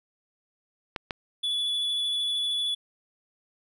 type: clicks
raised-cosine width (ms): 0.3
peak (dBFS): -14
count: 2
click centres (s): 0.962 / 1.108
type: tone with vibrato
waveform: triangle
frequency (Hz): 3430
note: A7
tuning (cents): -45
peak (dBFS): -24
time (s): 1.43-2.75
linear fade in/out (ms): 10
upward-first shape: square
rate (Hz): 13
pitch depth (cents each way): 8
effects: none